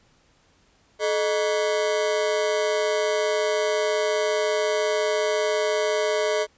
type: ring-modulated tone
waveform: 40% pulse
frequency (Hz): 523.3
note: C5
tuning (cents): 0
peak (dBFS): -17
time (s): 0.99-6.47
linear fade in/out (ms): 50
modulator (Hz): 92.8
effects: pink hiss -61 dBFS RMS until 6.57 s + resampled to 16000 Hz